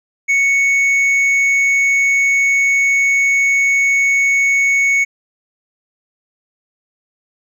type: tone with hard clipping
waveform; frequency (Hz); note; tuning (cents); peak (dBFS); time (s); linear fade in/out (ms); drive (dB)
sine; 2217; C#7; 0; -12; 0.28-5.05; 20; 4
effects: none